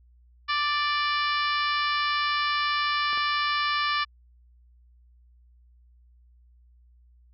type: harmonic tone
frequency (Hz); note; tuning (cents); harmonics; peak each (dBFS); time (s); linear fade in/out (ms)
587.3; D5; 0; 2 / 3 / 4 / 5 / 6 / 7 / 8 / 9; -26 / -30 / -32 / -34 / -36 / -37 / -38 / -39; 0.48-4.05; 20
type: clicks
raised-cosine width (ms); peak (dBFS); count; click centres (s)
0.5; -26; 2; 3.131 / 3.175
effects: added 60 Hz sine -54 dBFS peak until 7.33 s